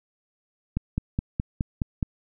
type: click train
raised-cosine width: 5 ms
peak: -12 dBFS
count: 7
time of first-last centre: 0.77-2.028 s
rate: 4.77 Hz
effects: none